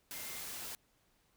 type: tone in noise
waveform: sine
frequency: 2100 Hz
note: C7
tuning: 6 cents sharp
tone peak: -53 dBFS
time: 0.14-0.4 s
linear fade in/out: 0 ms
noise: white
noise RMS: -44 dBFS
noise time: 0.11-0.75 s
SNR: -12 dB
effects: pink hiss -73 dBFS RMS until 1.36 s